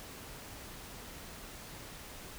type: silence
effects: pink hiss -48 dBFS RMS until 2.38 s